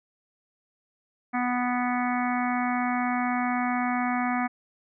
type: harmonic tone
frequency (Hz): 246.9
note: B3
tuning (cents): 0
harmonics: 1 / 3 / 4 / 5 / 6 / 7 / 8 / 9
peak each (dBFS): -27 / -29 / -36 / -33 / -39 / -37 / -38 / -36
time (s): 1.33-4.48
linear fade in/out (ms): 20
effects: none